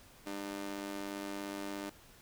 sawtooth tone with amplitude modulation, 301 Hz, D4, 43 cents sharp, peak -31 dBFS, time 0.26-1.9 s, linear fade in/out 10 ms, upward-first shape sine, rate 97 Hz, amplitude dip 95%, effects pink hiss -59 dBFS RMS until 2.21 s

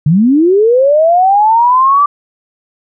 sine linear sweep, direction up, 138.59 to 1174.7 Hz, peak -5 dBFS, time 0.06-2.06 s, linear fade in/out 5 ms, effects none

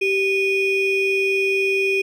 triangle ring-modulated tone, 1429 Hz, F6, 39 cents sharp, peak -12 dBFS, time 0.01-2.02 s, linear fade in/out 10 ms, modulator 1040 Hz, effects none

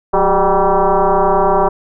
sine tone with frequency modulation, 179.4 Hz, F3, 47 cents sharp, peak -9 dBFS, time 0.13-1.69 s, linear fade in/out 10 ms, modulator 195 Hz, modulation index 5, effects none

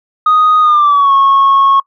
sine tone with pitch glide, 1244.5 to 1096 Hz, D#6 to C#6, 0 to -20 cents, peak -4 dBFS, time 0.26-1.8 s, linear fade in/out 5 ms, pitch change -220 cents, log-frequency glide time 0.61-1.13 s, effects noise-tail reverb RT60 0.1 s tail -22 dB re dry + tanh soft clip ceiling -3 dBFS

